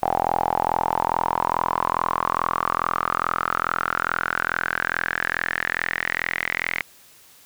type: tone with band-pass filter sweep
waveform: sawtooth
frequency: 42.36 Hz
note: E1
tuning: 48 cents sharp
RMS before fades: -24 dBFS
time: 0.02-6.81 s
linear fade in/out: 0 ms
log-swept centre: 780 to 2100 Hz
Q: 7.4
effects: white hiss -51 dBFS RMS until 7.45 s